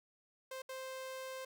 sawtooth tone bursts at uneven times, 523.3 Hz, C5, in tune, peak -39 dBFS, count 2, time 0.51-0.62 / 0.69-1.45 s, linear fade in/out 5 ms, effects none

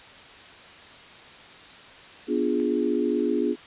sine chord, B diminished seventh, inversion none, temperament equal, 246.9 / 293.7 / 349.2 / 415.3 Hz, B3 / D4 / F4 / Ab4, 0 / 0 / 0 / 0 cents, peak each -27 dBFS, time 2.27-3.56 s, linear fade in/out 50 ms
click, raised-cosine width 0.5 ms, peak -31 dBFS, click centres 2.6 s
effects white hiss -46 dBFS RMS until 3.66 s + resampled to 8000 Hz

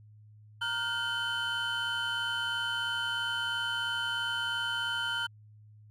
triangle tone cluster, 933 / 1416 / 1539 / 3049 Hz, A#5 / F6 / G6 / G7, +1 / +23 / -32 / -49 cents, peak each -37 / -31 / -36 / -32 dBFS, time 0.61-5.27 s, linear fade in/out 10 ms, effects tanh soft clip ceiling -22 dBFS + added 106 Hz sine -52 dBFS peak until 5.9 s

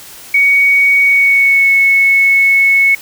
sine tone with pitch glide, 2240 to 2202 Hz, C#7 to C#7, +18 to -12 cents, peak -6 dBFS, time 0.34-2.95 s, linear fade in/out 5 ms, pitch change -30 cents, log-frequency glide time 1.04-1.71 s, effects white hiss -34 dBFS RMS until 3.01 s

